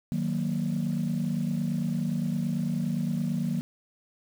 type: chord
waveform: sine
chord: D# minor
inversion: none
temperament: equal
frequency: 155.56 / 185 / 233.1 Hz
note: D#3 / F#3 / A#3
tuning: 0 / 0 / 0 cents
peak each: -29 dBFS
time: 0.12-3.61 s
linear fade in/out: 0 ms
effects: tanh soft clip ceiling -20 dBFS + 8-bit